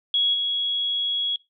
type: tone with level steps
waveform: sine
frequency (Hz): 3333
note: G#7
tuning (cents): +5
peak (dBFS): -18 / -22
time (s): 0.14-1.36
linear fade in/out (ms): 2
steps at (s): 0.33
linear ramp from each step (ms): 20
effects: noise-tail reverb RT60 0.2 s tail -21 dB re dry